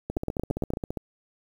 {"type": "two click trains", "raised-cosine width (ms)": 2, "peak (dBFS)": [-13, -17], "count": [6, 14], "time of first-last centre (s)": [[0.17, 0.736], [0.1, 0.972]], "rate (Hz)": [8.83, 14.9], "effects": ["8-bit"]}